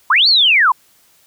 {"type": "linear two-way sweep", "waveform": "sine", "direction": "up then down", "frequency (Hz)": [919, 4579, 919], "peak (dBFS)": -8, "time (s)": [0.1, 0.72], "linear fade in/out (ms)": 5, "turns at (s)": 0.28, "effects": ["white hiss -53 dBFS RMS until 1.26 s"]}